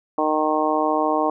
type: harmonic tone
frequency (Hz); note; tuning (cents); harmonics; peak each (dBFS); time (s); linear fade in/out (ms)
154.2; D#3; -15; 2 / 3 / 4 / 5 / 6 / 7; -24 / -26 / -24 / -24 / -26 / -25; 0.18-1.3; 2
effects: none